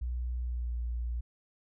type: tone with pitch glide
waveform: sine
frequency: 61 to 59.3 Hz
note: B1 to A#1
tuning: -21 to +30 cents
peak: -31 dBFS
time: 0.01-1.21 s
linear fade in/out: 10 ms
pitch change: -49 cents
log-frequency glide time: 0.41-0.73 s
effects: none